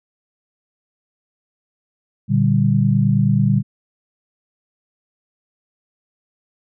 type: chord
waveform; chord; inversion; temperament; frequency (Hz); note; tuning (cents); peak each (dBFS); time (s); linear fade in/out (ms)
sine; G minor; first; equal with one note detuned; 117.49 / 146.83 / 196; Bb2 / D3 / G3; +14 / 0 / 0; -17; 2.28-3.63; 50
effects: none